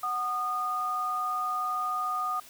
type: tone pair together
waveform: sine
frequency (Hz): 740 / 1226.1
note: F#5 / D#6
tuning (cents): 0 / -26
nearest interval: major sixth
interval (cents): 874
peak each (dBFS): -35 / -28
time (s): 0.03-2.4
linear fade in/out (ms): 5
effects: white hiss -51 dBFS RMS until 2.49 s